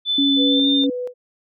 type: tone with pitch glide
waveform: sine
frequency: 3512 to 3604 Hz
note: A7 to A7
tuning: -4 to +41 cents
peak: -17 dBFS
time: 0.05-0.87 s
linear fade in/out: 50 ms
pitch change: +45 cents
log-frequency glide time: 0.46-0.68 s
type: tone with vibrato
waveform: sine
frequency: 277.2 Hz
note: C#4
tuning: in tune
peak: -16 dBFS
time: 0.18-0.9 s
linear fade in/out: 5 ms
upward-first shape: square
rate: 4.2 Hz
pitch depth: 9 cents each way
type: tone with tremolo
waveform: sine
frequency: 496 Hz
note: B4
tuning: 7 cents sharp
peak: -23 dBFS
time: 0.36-1.14 s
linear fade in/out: 50 ms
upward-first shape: square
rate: 2.1 Hz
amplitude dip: 60%
effects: none